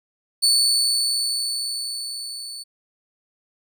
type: tone with level ramp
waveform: 30% pulse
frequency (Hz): 4469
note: C#8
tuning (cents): +13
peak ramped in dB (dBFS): -11 to -30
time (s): 0.42-2.64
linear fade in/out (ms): 20
effects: none